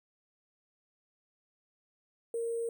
sine tone with sample-and-hold, 463.6 Hz, A#4, 10 cents flat, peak -31 dBFS, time 2.34-2.69 s, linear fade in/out 2 ms, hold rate 8820 Hz, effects none

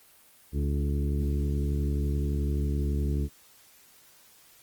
harmonic tone with a mistuned harmonic, 71.7 Hz, D2, 41 cents flat, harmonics 1 / 2 / 3 / 4 / 5 / 6, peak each -26 / -32 / -36 / -38 / -40 / -42 dBFS, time 0.52-3.29 s, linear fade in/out 50 ms, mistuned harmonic 5, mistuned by -24 cents, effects white hiss -57 dBFS RMS until 4.62 s + Opus 24 kbps

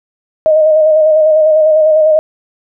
sine tone with vibrato, 622.3 Hz, D#5, in tune, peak -5 dBFS, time 0.46-2.19 s, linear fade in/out 0 ms, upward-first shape square, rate 10 Hz, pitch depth 26 cents each way, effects none

